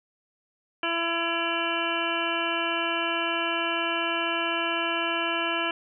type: harmonic tone with a mistuned harmonic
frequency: 335.5 Hz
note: E4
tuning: 31 cents sharp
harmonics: 1 / 2 / 3 / 4 / 5 / 7 / 8 / 9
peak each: -33 / -33 / -33 / -33 / -33 / -33 / -33 / -33 dBFS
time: 0.83-5.71 s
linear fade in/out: 2 ms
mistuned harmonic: 8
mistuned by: +41 cents
effects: none